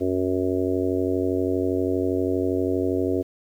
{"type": "harmonic tone", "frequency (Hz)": 92.5, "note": "F#2", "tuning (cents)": 0, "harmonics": [1, 3, 4, 5, 6, 7], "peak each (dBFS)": [-31, -25, -25, -28, -34, -33], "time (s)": [0, 3.23], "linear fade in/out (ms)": 20, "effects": ["9-bit"]}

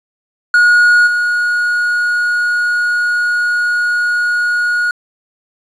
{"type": "tone with level steps", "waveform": "triangle", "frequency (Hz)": 1446, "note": "F#6", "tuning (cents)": -40, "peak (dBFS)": [-4, -10], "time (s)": [0.54, 4.91], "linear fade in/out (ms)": 2, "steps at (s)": 1.06, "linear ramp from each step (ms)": 20, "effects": ["resampled to 24000 Hz", "7-bit"]}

